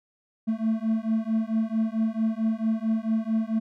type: beating tone pair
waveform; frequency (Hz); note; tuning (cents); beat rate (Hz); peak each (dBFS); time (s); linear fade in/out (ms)
triangle; 220 / 224.5; A3 / A3; 0 / +35; 4.5; -24; 0.47-3.6; 20
effects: none